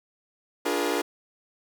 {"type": "chord", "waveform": "sawtooth", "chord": "Bb dominant seventh", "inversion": "first", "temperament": "equal with one note detuned", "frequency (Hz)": [293.7, 349.2, 415.3, 477.6], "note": ["D4", "F4", "Ab4", "Bb4"], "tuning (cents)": [0, 0, 0, 42], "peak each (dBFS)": -26, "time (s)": [0.65, 1.02], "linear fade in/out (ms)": 10, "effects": []}